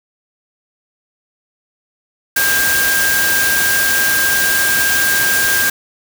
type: tone in noise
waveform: sine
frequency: 1600 Hz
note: G6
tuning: 35 cents sharp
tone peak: -14 dBFS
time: 2.36-5.7 s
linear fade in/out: 5 ms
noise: white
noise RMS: -17 dBFS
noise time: 2.36-5.7 s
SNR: 0 dB
effects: none